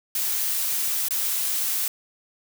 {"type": "noise with dropouts", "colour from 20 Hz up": "blue", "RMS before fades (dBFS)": -25, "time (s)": [0.15, 1.88], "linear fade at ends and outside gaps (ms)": 2, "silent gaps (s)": [1.085, 1.107], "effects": []}